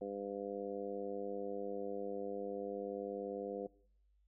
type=harmonic tone; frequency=100.3 Hz; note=G2; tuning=40 cents sharp; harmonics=2 / 3 / 4 / 5 / 6 / 7; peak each=-49 / -48 / -45 / -42 / -54 / -51 dBFS; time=0.01-3.67 s; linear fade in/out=5 ms; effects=noise-tail reverb RT60 0.7 s tail -23 dB re dry + added 50 Hz sine -69 dBFS peak until 4.27 s